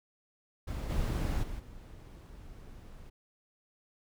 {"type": "noise with level steps", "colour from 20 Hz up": "brown", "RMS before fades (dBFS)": [-36, -31, -40, -49], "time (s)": [0.67, 3.1], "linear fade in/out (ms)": 10, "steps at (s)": [0.89, 1.42, 1.58], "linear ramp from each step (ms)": 20, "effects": []}